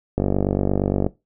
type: click train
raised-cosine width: 2 ms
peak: -6 dBFS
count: 44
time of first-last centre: 0.18-1.065 s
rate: 48.6 Hz
effects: noise-tail reverb RT60 0.2 s tail -17 dB re dry